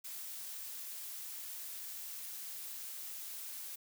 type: noise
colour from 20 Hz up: blue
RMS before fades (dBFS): -45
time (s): 0.04-3.76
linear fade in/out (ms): 10
effects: none